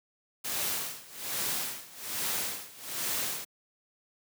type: noise with tremolo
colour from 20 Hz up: white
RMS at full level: -31 dBFS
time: 0.44-3.45 s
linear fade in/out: 10 ms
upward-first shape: sine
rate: 1.2 Hz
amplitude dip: 90%
effects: high-pass 100 Hz 12 dB/octave